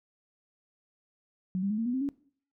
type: tone with pitch steps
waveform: sine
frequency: 185 / 198.28 / 212.5 / 227.8 / 244.1 / 261.6 / 280.4 Hz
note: F#3 / G3 / G#3 / A#3 / B3 / C4 / C#4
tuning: 0 / +20 / +40 / -40 / -20 / 0 / +20 cents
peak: -27 dBFS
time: 1.55-2.089 s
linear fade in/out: 0 ms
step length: 77 ms
effects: noise-tail reverb RT60 0.5 s tail -20 dB re dry